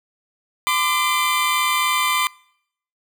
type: tone pair together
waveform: 20% pulse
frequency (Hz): 1023 / 1186.4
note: C6 / D6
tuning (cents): -39 / +17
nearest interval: minor third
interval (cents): 256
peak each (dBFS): -15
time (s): 0.67-2.27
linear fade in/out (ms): 0
effects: noise-tail reverb RT60 0.7 s tail -25 dB re dry